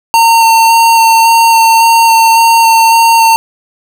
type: tone with vibrato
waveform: square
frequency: 911 Hz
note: A#5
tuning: 40 cents flat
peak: -4 dBFS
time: 0.14-3.36 s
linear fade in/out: 0 ms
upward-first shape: square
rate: 1.8 Hz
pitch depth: 9 cents each way
effects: none